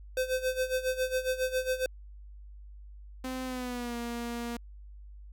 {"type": "tone with tremolo", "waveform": "square", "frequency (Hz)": 514, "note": "C5", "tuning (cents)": -31, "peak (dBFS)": -26, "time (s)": [0.17, 1.86], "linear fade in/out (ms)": 2, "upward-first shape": "sine", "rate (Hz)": 7.3, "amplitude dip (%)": 80}
{"type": "tone with pitch glide", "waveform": "sawtooth", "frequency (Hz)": [257.9, 236.5], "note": ["C4", "A#3"], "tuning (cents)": [-25, 25], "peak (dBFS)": -30, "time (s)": [3.24, 4.57], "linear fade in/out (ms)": 5, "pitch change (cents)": -150, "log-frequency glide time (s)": [3.45, 3.96]}
{"effects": ["added 50 Hz sine -45 dBFS peak until 5.32 s"]}